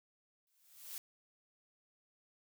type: noise with exponential growth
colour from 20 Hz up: blue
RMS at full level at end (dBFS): -42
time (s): 0.47-0.98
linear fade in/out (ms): 1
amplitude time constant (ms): 110
effects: none